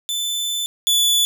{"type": "tone pair in turn", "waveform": "sawtooth", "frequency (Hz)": [3520, 3460], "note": ["A7", "A7"], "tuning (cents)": [0, -30], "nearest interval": "unison", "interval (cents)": 30, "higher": "first", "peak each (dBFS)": [-18, -11], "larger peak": "second", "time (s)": [[0.09, 0.66], [0.87, 1.25]], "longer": "first", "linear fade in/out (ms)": 0, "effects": []}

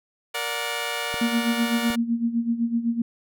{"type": "chord", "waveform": "10% pulse", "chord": "Bb augmented", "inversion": "none", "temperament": "just", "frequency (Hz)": [466.2, 582.7, 728.4], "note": ["Bb4", "D5", "F#5"], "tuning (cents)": [0, -14, -27], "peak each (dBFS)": -23, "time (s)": [0.34, 1.96], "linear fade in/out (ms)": 10}
{"type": "clicks", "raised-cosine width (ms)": 3, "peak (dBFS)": -23, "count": 2, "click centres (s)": [1.142, 1.903]}
{"type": "tone with tremolo", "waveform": "sine", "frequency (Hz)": 233.1, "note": "A#3", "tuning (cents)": 0, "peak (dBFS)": -18, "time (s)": [1.21, 3.02], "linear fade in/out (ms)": 5, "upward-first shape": "sine", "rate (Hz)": 7.9, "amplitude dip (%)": 75}
{"effects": []}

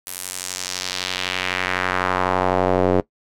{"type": "tone with band-pass filter sweep", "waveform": "square", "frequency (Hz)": 45.96, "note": "F#1", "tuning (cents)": -11, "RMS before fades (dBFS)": -22, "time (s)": [0.06, 3.01], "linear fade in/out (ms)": 10, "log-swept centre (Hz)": [12000, 440], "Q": 1.5, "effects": ["noise-tail reverb RT60 0.1 s tail -19 dB re dry"]}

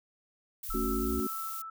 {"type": "noise", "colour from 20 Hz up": "violet", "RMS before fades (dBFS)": -40, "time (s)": [0.63, 1.62], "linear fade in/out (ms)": 5}
{"type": "linear sweep", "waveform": "sine", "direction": "up", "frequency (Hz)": [30.87, 66], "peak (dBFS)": -34, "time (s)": [0.69, 1.2], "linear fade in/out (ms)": 0}
{"type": "tone with tremolo", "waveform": "sine", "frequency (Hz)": 1318, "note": "E6", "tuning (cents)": -1, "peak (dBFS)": -36, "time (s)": [0.7, 1.7], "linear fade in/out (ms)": 5, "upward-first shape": "square", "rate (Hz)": 1.9, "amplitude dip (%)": 30}
{"type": "chord", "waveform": "sine", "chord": "F# minor", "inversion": "first", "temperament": "equal", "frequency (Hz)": [220, 277.2, 370], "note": ["A3", "C#4", "F#4"], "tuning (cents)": [0, 0, 0], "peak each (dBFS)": -34, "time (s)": [0.74, 1.27], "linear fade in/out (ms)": 5}
{"effects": []}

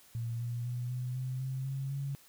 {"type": "tone with pitch steps", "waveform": "sine", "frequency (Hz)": [116.54, 119.47, 122.48, 125.56, 128.71, 131.95, 135.27, 138.67], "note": ["A#2", "A#2", "B2", "B2", "C3", "C3", "C#3", "C#3"], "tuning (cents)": [0, 43, -14, 29, -28, 15, -42, 1], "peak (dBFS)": -33, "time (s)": [0.15, 2.15], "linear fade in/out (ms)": 0, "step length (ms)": 250, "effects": ["white hiss -60 dBFS RMS until 2.28 s"]}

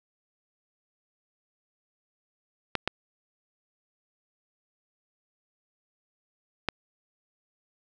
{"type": "clicks", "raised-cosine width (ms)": 0.3, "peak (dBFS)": -9, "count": 3, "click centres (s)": [2.753, 2.876, 6.687], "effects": []}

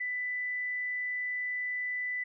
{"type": "tone", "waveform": "sine", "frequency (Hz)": 1990, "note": "B6", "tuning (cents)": 13, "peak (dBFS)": -31, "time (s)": [0, 2.24], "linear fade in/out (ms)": 10, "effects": []}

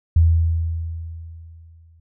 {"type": "tone with exponential decay", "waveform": "sine", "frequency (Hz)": 82.4, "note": "E2", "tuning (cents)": 0, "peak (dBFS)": -9, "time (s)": [0.16, 2], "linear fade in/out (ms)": 5, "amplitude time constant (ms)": 400, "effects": []}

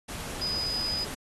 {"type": "tone in noise", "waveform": "sine", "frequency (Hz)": 4978, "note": "D#8", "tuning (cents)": 0, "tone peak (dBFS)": -28, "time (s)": [0.41, 1.05], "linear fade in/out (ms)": 10, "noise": "pink", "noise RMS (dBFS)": -38, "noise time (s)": [0.08, 1.15], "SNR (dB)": 7, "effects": ["AAC 32 kbps"]}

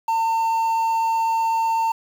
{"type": "tone with quantisation", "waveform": "triangle", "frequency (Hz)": 904, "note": "A5", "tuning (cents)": 47, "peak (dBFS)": -16, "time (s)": [0.08, 1.92], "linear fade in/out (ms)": 5, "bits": 7, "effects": []}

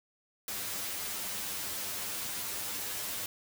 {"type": "noise with comb filter", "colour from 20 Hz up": "white", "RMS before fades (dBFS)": -37, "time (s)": [0.48, 3.26], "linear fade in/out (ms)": 2, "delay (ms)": 10, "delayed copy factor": 0.65, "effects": []}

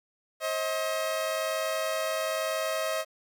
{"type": "tone pair together", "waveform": "sawtooth", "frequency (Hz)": [534, 635], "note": ["C5", "D#5"], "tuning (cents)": [35, 35], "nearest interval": "minor third", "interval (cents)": 300, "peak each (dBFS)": [-30, -25], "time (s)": [0.4, 3.05], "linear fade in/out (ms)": 50, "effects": ["10-bit"]}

